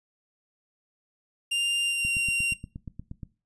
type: tone with pitch glide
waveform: 45% pulse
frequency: 2794 to 2764 Hz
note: F7 to F7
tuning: 0 to -19 cents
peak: -24 dBFS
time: 1.51-2.54 s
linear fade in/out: 10 ms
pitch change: -19 cents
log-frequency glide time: 1.82-2.1 s
type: click train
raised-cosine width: 5 ms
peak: -25 dBFS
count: 11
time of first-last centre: 2.05-3.232 s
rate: 8.46 Hz
effects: noise-tail reverb RT60 0.3 s tail -18 dB re dry + resampled to 24000 Hz